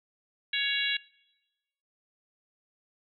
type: harmonic tone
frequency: 558 Hz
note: C#5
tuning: 11 cents sharp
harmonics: 3 / 4 / 5 / 6 / 7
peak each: -33 / -33 / -33 / -33 / -33 dBFS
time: 0.53-0.97 s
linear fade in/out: 5 ms
effects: noise-tail reverb RT60 1.0 s tail -23 dB re dry